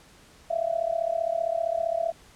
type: tone with amplitude modulation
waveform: sine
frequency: 667 Hz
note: E5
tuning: 20 cents sharp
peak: -20 dBFS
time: 0.5-2.12 s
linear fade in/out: 10 ms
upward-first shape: sine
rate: 35.3 Hz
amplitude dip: 90%
effects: pink hiss -54 dBFS RMS until 2.35 s + low-pass 10000 Hz 12 dB/octave